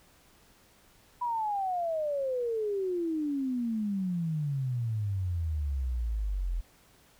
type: exponential sweep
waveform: sine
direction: down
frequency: 987.8 to 41.2 Hz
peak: -28 dBFS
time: 1.21-6.61 s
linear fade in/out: 10 ms
effects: pink hiss -61 dBFS RMS until 7.19 s